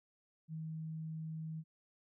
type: tone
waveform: sine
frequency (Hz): 159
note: D#3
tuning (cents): +38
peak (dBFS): -40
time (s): 0.48-1.64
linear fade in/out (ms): 50
effects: none